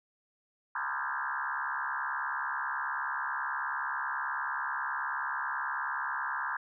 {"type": "tone with frequency modulation", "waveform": "sine", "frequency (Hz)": 1300, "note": "E6", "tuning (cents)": -24, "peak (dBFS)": -31, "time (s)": [0.75, 6.57], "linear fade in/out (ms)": 5, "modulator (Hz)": 69.3, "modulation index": 5.7, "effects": []}